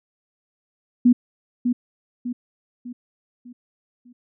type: tone with echo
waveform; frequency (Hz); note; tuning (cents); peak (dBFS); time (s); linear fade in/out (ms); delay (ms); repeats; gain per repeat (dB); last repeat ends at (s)
sine; 244.6; B3; -16; -10; 1.05-1.13; 10; 600; 5; -7; 4.13
effects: none